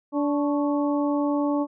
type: harmonic tone with a mistuned harmonic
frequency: 290 Hz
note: D4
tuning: 22 cents flat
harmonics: 1 / 2 / 3 / 4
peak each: -22 / -28 / -32 / -34 dBFS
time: 0.12-1.67 s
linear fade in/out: 50 ms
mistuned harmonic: 4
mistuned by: -78 cents
effects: none